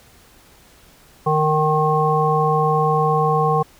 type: harmonic tone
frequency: 154.3 Hz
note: D#3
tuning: 14 cents flat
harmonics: 1 / 3 / 5 / 7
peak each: -20 / -20 / -20 / -20 dBFS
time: 1.26-3.63 s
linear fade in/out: 10 ms
effects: pink hiss -50 dBFS RMS until 3.79 s